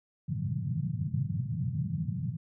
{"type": "band-pass noise", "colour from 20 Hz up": "white", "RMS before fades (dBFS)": -32, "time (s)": [0.28, 2.37], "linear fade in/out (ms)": 20, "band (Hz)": [100, 170], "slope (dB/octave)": 48, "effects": []}